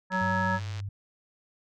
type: harmonic tone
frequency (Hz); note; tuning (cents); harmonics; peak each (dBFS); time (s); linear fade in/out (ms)
186.8; F#3; +17; 1 / 3 / 5 / 7 / 9; -30 / -35 / -29 / -35 / -30; 0.1-0.6; 50
type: click train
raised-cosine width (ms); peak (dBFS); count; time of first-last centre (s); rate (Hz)
0.2; -26; 78; 0.12-0.801; 113
type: tone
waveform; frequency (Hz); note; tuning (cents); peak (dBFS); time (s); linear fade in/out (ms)
sine; 99.4; G2; +25; -32; 0.21-0.89; 5
effects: none